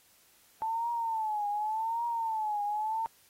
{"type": "tone with vibrato", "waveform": "sine", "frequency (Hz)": 880, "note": "A5", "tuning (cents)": 0, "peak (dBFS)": -29, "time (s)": [0.62, 3.06], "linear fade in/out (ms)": 0, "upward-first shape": "triangle", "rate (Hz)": 0.87, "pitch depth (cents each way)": 130, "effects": ["white hiss -63 dBFS RMS until 3.29 s", "AAC 48 kbps"]}